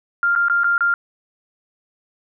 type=tone with dropouts; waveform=sine; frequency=1396.9 Hz; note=F6; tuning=in tune; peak=-14 dBFS; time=0.23-0.94 s; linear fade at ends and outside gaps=1 ms; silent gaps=0.352-0.36 / 0.484-0.498 / 0.635-0.643 / 0.78-0.807 s; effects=none